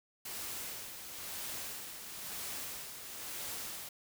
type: noise with tremolo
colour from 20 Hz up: white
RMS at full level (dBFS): -41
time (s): 0.25-3.89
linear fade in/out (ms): 5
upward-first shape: sine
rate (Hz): 1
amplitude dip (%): 50
effects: none